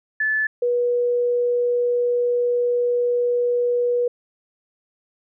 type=tone pair in turn; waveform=sine; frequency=1737 / 485.2 Hz; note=A6 / B4; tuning=-23 / -31 cents; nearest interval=octave + minor seventh; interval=2208 cents; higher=first; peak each=-18 / -17 dBFS; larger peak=second; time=0.2-0.47 / 0.62-4.08 s; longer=second; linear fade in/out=5 ms; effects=none